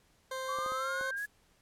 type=tone with pitch glide; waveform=20% pulse; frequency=523.3 to 533.1 Hz; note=C5 to C5; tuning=0 to +32 cents; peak=-31 dBFS; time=0.31-1.11 s; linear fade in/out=5 ms; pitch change=+32 cents; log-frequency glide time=0.79-0.89 s
type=exponential sweep; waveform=sine; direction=up; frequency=1115 to 1700 Hz; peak=-34 dBFS; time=0.48-1.26 s; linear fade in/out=10 ms
type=clicks; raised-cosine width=1 ms; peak=-31 dBFS; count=4; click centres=0.587 / 0.662 / 0.72 / 1.011 s
type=noise; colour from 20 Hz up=violet; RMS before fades=-46 dBFS; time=1.16-1.27 s; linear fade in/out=20 ms
effects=pink hiss -68 dBFS RMS until 1.61 s + low-pass 12000 Hz 12 dB/octave